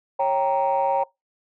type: chord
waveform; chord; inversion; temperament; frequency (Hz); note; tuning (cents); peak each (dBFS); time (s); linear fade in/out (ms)
sine; G diminished; second; equal with one note detuned; 549.9 / 784 / 932.3; Db5 / G5 / Bb5; -14 / 0 / 0; -22; 0.19-1.04; 10
effects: noise-tail reverb RT60 0.2 s tail -23 dB re dry + tanh soft clip ceiling -13 dBFS